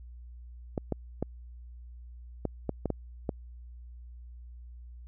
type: clicks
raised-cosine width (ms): 2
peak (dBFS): -16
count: 8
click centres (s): 0.778 / 0.923 / 1.226 / 2.453 / 2.693 / 2.857 / 2.903 / 3.292
effects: added 60 Hz sine -44 dBFS peak until 5.07 s